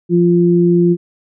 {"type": "tone pair together", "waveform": "sine", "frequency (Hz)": [173.75, 347.5], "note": ["F3", "F4"], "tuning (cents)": [-9, -9], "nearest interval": "octave", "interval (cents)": 1200, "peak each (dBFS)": -11, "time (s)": [0.09, 0.97], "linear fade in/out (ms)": 50, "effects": []}